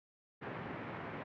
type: band-pass noise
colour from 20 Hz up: pink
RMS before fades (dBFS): -44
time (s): 0.41-1.24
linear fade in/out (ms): 20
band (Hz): 110 to 2200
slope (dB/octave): 24
effects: none